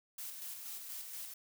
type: noise with tremolo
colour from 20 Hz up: blue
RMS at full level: -44 dBFS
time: 0.18-1.34 s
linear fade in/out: 5 ms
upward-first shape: square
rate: 4.2 Hz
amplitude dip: 35%
effects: none